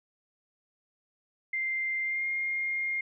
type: tone with pitch glide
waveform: sine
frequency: 2093 to 2125 Hz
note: C7 to C7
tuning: 0 to +26 cents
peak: -28 dBFS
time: 1.53-3.01 s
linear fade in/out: 5 ms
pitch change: +26 cents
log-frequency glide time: 2.02-2.26 s
effects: none